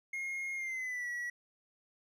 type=tone with pitch glide; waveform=triangle; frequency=2145 to 1933.2 Hz; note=C7 to B6; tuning=+42 to -38 cents; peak=-34 dBFS; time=0.13-1.3 s; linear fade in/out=5 ms; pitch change=-180 cents; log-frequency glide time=0.55-1.09 s; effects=none